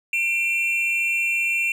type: tone pair together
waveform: triangle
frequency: 2376 / 2711 Hz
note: D7 / E7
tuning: +20 / +48 cents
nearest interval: major second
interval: 228 cents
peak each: -21 / -21 dBFS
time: 0.13-1.72 s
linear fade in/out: 2 ms
effects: none